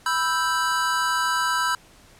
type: chord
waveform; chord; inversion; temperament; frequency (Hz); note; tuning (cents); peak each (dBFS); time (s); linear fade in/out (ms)
square; E minor; second; equal; 987.8 / 1318.5 / 1568; B5 / E6 / G6; 0 / 0 / 0; -26; 0.06-1.75; 2
effects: pink hiss -52 dBFS RMS until 2.19 s + low-pass 11000 Hz 12 dB/octave